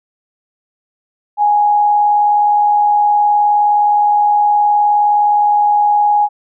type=tone with amplitude modulation; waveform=sine; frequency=830.6 Hz; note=G#5; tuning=in tune; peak=-7 dBFS; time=1.37-6.29 s; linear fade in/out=50 ms; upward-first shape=sine; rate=79.3 Hz; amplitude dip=30%; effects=none